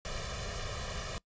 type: noise with comb filter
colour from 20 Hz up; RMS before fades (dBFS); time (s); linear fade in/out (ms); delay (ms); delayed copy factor
pink; -38; 0.05-1.18; 0; 1.7; +0.9
effects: noise-tail reverb RT60 0.1 s tail -22 dB re dry + resampled to 16000 Hz